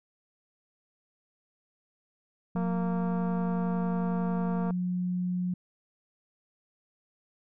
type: tone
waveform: sine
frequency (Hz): 180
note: F#3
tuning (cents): -47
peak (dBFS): -27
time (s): 2.55-5.54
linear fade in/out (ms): 5
type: click train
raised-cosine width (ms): 1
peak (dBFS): -24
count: 497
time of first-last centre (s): 2.56-4.707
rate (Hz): 231
effects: none